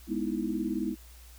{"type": "chord", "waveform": "sine", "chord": "E major seventh", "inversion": "first", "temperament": "equal", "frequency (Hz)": [207.7, 246.9, 311.1, 329.6], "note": ["G#3", "B3", "D#4", "E4"], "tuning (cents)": [0, 0, 0, 0], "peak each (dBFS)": -34, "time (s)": [0.07, 0.96], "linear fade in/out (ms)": 50, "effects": ["added 60 Hz sine -49 dBFS peak until 1.38 s", "white hiss -56 dBFS RMS until 1.38 s"]}